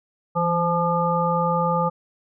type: harmonic tone with a mistuned harmonic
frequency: 172.7 Hz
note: F3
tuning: 19 cents flat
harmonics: 1 / 3 / 5 / 7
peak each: -24 / -24 / -24 / -24 dBFS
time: 0.35-1.9 s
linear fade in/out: 20 ms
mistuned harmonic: 1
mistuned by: -48 cents
effects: none